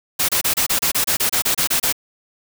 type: noise bursts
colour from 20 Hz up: white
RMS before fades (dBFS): -18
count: 14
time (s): 0.19-1.926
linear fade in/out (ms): 10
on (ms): 98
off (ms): 28
effects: none